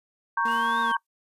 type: chord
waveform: sine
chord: G diminished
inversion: first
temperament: equal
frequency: 932.3 / 1108.7 / 1568 Hz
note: Bb5 / Db6 / G6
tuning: 0 / 0 / 0 cents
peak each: -26 / -26 / -27 dBFS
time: 0.37-0.97 s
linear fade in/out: 5 ms
type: tone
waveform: 30% pulse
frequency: 233.1 Hz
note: A#3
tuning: in tune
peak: -31 dBFS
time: 0.45-0.92 s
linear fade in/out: 5 ms
type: exponential two-way sweep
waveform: triangle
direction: up then down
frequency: 2794 to 3729 to 3005 Hz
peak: -36 dBFS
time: 0.48-0.95 s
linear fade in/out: 2 ms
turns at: 0.81 s
type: noise with exponential decay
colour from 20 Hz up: blue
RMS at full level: -46 dBFS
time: 0.51-1.07 s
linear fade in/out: 5 ms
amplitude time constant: 120 ms
effects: noise-tail reverb RT60 0.1 s tail -23 dB re dry + resampled to 32000 Hz